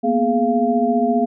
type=tone cluster; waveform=sine; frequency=231.6 / 246.5 / 418.8 / 692 Hz; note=A#3 / B3 / G#4 / F5; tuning=-11 / -3 / +15 / -16 cents; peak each=-21 / -19 / -22 / -19 dBFS; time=0.03-1.26 s; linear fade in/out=20 ms; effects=none